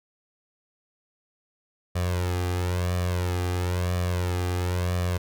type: tone with flanger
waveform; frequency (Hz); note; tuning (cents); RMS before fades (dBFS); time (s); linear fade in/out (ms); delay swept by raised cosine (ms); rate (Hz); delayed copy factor
sawtooth; 89.4; F2; +41; -26; 1.95-5.18; 10; 1.7 to 2.51; 0.99; +0.7
effects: none